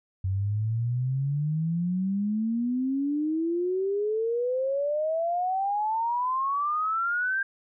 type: exponential sweep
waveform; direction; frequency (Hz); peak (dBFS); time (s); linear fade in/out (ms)
sine; up; 92.9 to 1599; -24; 0.24-7.43; 5
effects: none